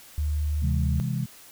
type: tone with pitch glide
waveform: sine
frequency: 75 to 75.87 Hz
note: D2 to D#2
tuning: +37 to -43 cents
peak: -23 dBFS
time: 0.18-1 s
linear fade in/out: 0 ms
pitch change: +20 cents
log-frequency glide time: 0.68-0.84 s
type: chord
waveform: sine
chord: C augmented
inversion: none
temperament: just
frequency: 130.81 / 163.52 / 204.4 Hz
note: C3 / E3 / G#3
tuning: 0 / -14 / -27 cents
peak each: -27 / -30 / -32 dBFS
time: 0.62-1.26 s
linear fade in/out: 10 ms
effects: white hiss -49 dBFS RMS until 1.51 s

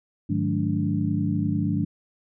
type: tone cluster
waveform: sine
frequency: 103.2 / 153.2 / 182.3 / 213.9 / 290.1 Hz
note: G#2 / D#3 / F#3 / A3 / D4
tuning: -10 / -27 / -25 / -49 / -21 cents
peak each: -28 dBFS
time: 0.29-1.85 s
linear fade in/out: 10 ms
effects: none

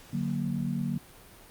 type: chord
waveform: sine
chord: D augmented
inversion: none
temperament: equal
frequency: 146.83 / 185 / 233.1 Hz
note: D3 / F#3 / A#3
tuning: 0 / 0 / 0 cents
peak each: -32 dBFS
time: 0.13-0.98 s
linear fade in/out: 5 ms
effects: pink hiss -52 dBFS RMS until 1.5 s + Opus 48 kbps

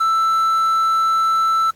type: tone with quantisation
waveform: triangle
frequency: 1325 Hz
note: E6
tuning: 9 cents sharp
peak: -12 dBFS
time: 0-1.71 s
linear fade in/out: 10 ms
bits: 7
effects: pink hiss -56 dBFS RMS until 1.75 s + AAC 64 kbps

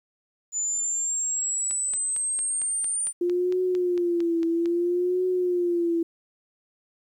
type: exponential sweep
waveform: sine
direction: up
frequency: 6980 to 9140 Hz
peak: -24 dBFS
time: 0.52-3.13 s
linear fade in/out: 50 ms
type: click train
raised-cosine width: 0.2 ms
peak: -24 dBFS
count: 14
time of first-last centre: 1.71-4.658 s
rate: 4.41 Hz
type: tone with vibrato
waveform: sine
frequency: 349.2 Hz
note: F4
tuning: in tune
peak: -21 dBFS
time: 3.21-6.03 s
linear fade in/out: 5 ms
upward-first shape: triangle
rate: 0.61 Hz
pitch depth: 96 cents each way
effects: 10-bit

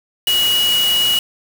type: tone in noise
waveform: sine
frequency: 2909 Hz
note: F#7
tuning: 30 cents flat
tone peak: -13 dBFS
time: 0.27-1.19 s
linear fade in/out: 2 ms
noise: white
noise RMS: -23 dBFS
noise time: 0.27-1.19 s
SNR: +7 dB
effects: none

